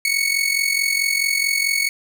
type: tone with amplitude modulation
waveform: sawtooth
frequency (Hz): 2217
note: C#7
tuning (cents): 0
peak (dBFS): -11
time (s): 0.05-1.89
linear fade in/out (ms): 2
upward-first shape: sine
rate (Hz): 44.6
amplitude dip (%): 70
effects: none